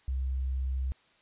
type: tone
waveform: sine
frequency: 65.41 Hz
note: C2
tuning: in tune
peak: -28 dBFS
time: 0.08-0.92 s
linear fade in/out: 0 ms
effects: white hiss -64 dBFS RMS until 1.21 s + resampled to 8000 Hz